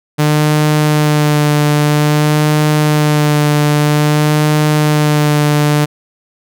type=tone with vibrato; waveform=sawtooth; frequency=150 Hz; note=D3; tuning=37 cents sharp; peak=-5 dBFS; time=0.18-5.86 s; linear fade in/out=20 ms; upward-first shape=sine; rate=0.51 Hz; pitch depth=19 cents each way; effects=none